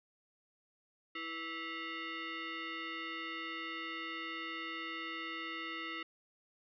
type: tone with frequency modulation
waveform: sine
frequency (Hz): 327.7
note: E4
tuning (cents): -10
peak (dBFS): -39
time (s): 1.15-6.03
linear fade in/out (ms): 5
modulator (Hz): 820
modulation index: 3.5
effects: none